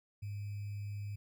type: tone with sample-and-hold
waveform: sine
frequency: 102.3 Hz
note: G#2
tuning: 26 cents flat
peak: -38 dBFS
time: 0.22-1.16 s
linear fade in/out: 10 ms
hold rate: 2450 Hz
effects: none